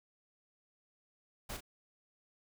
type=noise with echo; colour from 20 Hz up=pink; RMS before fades=-42 dBFS; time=1.49-1.57 s; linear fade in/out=10 ms; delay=37 ms; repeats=1; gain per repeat=-7 dB; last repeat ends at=1.607 s; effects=none